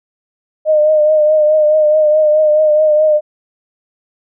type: tone with vibrato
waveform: sine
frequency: 612 Hz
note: D#5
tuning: 29 cents flat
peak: -7 dBFS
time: 0.65-3.21 s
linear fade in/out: 50 ms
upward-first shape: triangle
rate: 4.7 Hz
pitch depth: 40 cents each way
effects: none